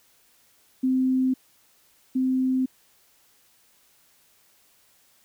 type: tone pair in turn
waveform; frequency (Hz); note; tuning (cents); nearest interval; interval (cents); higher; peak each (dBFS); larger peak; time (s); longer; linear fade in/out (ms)
sine; 259.2 / 259.2; C4 / C4; -16 / -16; unison; 0; neither; -19 / -20; first; 0.83-1.34 / 2.15-2.66; neither; 10
effects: white hiss -61 dBFS RMS until 5.24 s